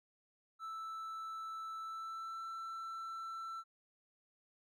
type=tone with pitch glide; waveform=triangle; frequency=1318.5 to 1336.1 Hz; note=E6 to E6; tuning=0 to +23 cents; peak=-40 dBFS; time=0.59-3.64 s; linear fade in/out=50 ms; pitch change=+23 cents; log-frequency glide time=1.8-2.42 s; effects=none